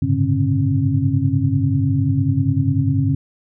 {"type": "tone cluster", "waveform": "sine", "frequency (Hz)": [98.1, 108.6, 134.5, 144.2, 270.9], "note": ["G2", "A2", "C3", "D3", "C#4"], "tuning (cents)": [2, -22, 48, -31, -40], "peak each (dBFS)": -21, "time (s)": [0.02, 3.15], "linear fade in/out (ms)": 5, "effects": []}